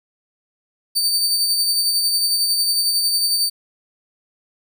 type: tone with tremolo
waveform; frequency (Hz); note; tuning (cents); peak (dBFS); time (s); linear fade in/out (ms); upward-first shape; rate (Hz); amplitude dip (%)
sawtooth; 4593; D8; -39; -12; 0.95-3.5; 20; sine; 11; 35
effects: none